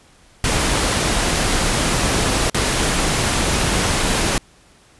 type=noise with dropouts; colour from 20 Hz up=pink; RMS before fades=-18 dBFS; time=0.44-4.38 s; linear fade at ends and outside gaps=1 ms; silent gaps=2.499-2.545 s; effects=pink hiss -51 dBFS RMS until 4.99 s + resampled to 24000 Hz